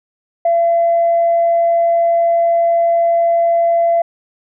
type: tone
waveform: sine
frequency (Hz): 678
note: E5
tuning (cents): +49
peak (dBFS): -9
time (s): 0.45-4.02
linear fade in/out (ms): 5
effects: tanh soft clip ceiling -6 dBFS